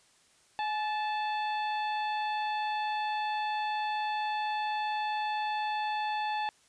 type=harmonic tone with a mistuned harmonic; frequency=876 Hz; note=A5; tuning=8 cents flat; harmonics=1 / 2 / 3 / 4 / 5; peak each=-30 / -40 / -41 / -44 / -49 dBFS; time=0.59-6.49 s; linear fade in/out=0 ms; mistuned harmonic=1; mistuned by=-57 cents; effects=white hiss -64 dBFS RMS until 6.68 s + resampled to 22050 Hz